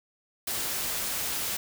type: noise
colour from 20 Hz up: white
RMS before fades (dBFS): -31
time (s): 0.47-1.57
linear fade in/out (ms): 5
effects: none